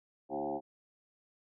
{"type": "tone with frequency modulation", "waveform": "sine", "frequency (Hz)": 538, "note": "C5", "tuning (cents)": 48, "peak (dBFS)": -33, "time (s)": [0.29, 0.61], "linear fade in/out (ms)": 50, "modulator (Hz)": 71.3, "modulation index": 3.9, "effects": []}